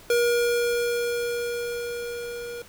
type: tone with level ramp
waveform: square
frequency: 476.7 Hz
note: A#4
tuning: 39 cents sharp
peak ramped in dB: -19 to -34 dBFS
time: 0.1-2.62 s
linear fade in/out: 2 ms
effects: pink hiss -49 dBFS RMS until 2.68 s